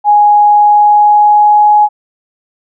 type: tone with pitch glide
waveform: sine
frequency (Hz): 830.6 to 838.3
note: G#5 to G#5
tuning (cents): 0 to +16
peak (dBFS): -3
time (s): 0.04-1.89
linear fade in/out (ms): 50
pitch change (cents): +16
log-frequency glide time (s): 0.42-1.76
effects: none